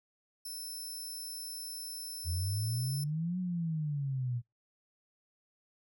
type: tone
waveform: 15% pulse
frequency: 5310 Hz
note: E8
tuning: 12 cents sharp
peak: -34 dBFS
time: 0.45-3.04 s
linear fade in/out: 5 ms
type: exponential two-way sweep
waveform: sine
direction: up then down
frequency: 82.8 to 185 to 118 Hz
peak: -31 dBFS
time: 2.24-4.42 s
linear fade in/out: 50 ms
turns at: 3.39 s
effects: noise-tail reverb RT60 0.2 s tail -25 dB re dry